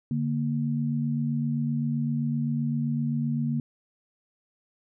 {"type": "tone pair together", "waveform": "sine", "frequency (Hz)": [145.37, 233.1], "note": ["D3", "A#3"], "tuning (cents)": [-17, 0], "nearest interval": "minor sixth", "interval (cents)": 817, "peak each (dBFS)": -27, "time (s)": [0.11, 3.6], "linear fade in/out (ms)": 2, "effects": []}